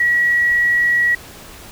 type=tone; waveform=sine; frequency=1922 Hz; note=B6; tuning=48 cents flat; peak=-12 dBFS; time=0-1.15 s; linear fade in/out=5 ms; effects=pink hiss -38 dBFS RMS until 1.71 s